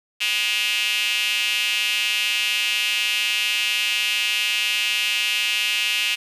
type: tone with high-pass filter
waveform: square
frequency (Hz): 112.1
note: A2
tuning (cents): +33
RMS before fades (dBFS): -22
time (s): 0.2-6.16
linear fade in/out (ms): 20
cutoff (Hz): 2700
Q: 5.5
effects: resampled to 32000 Hz + 8-bit